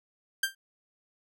sawtooth tone with exponential decay, 1581 Hz, G6, 14 cents sharp, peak -18 dBFS, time 0.43-0.55 s, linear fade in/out 5 ms, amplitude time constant 25 ms, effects none

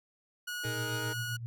sawtooth tone, 1455 Hz, F#6, 29 cents flat, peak -32 dBFS, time 0.47-1.37 s, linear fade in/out 10 ms
sawtooth chord, D# suspended fourth, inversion none, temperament equal, 311.1 / 415.3 / 466.2 Hz, D#4 / G#4 / A#4, 0 / 0 / 0 cents, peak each -38 / -39 / -38 dBFS, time 0.63-1.14 s, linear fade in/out 20 ms
sine tone with tremolo, 117.1 Hz, A#2, 8 cents sharp, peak -33 dBFS, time 0.65-1.46 s, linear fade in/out 0 ms, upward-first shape triangle, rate 7.7 Hz, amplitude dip 70%
effects none

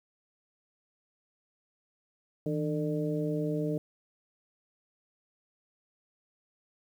harmonic tone with a mistuned harmonic, 150 Hz, D3, 37 cents sharp, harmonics 1 / 2 / 3 / 4, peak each -32 / -33 / -34 / -38 dBFS, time 2.46-3.78 s, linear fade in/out 2 ms, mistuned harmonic 1, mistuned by +110 cents, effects 10-bit

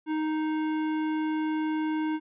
sine tone with tanh clipping, 311.1 Hz, D#4, in tune, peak -28 dBFS, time 0.06-2.2 s, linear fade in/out 50 ms, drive 17 dB, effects resampled to 8000 Hz

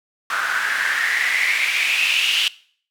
white noise with band-pass filter sweep, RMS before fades -20 dBFS, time 0.3-2.48 s, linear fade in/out 2 ms, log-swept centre 1400 to 3000 Hz, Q 6.7, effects noise-tail reverb RT60 0.5 s tail -20 dB re dry

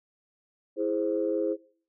sine chord, E augmented, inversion none, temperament equal, 329.6 / 415.3 / 523.3 Hz, E4 / G#4 / B#4, 0 / 0 / 0 cents, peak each -29 dBFS, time 0.76-1.57 s, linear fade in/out 50 ms, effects noise-tail reverb RT60 0.5 s tail -22 dB re dry + tanh soft clip ceiling -15 dBFS

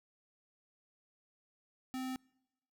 square tone, 258.8 Hz, C4, 19 cents flat, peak -38 dBFS, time 1.94-2.16 s, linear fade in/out 0 ms, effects noise-tail reverb RT60 0.9 s tail -26 dB re dry

